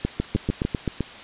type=two click trains; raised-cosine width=3 ms; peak=-10 / -9 dBFS; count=6 / 5; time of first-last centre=0.36-1.007 / 0.05-0.651 s; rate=7.73 / 6.66 Hz; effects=white hiss -40 dBFS RMS until 1.23 s + resampled to 8000 Hz